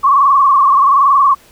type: tone with frequency modulation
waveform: sine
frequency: 1108.7 Hz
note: C#6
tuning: in tune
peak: -6 dBFS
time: 0.03-1.35 s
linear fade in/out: 20 ms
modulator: 21.2 Hz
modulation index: 2.6
effects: pink hiss -45 dBFS RMS until 1.51 s